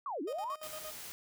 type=linear two-way sweep; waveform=sine; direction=down then up; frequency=1197 to 261.6 to 1197 Hz; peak=-35 dBFS; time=0.06-0.55 s; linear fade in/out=2 ms; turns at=0.22 s
type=tone with tremolo; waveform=30% pulse; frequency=620 Hz; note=D#5; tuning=6 cents flat; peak=-40 dBFS; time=0.27-0.92 s; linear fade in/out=10 ms; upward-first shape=square; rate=8.7 Hz; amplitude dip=75%
type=noise; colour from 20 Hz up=white; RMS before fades=-46 dBFS; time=0.63-1.12 s; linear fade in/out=0 ms
effects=none